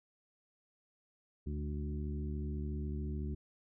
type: harmonic tone with a mistuned harmonic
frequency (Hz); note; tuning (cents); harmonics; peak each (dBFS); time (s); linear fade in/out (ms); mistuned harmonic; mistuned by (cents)
73.9; D2; +11; 1 / 2 / 3 / 4 / 5; -37 / -43 / -44 / -49 / -49; 1.46-3.35; 10; 3; -27
effects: none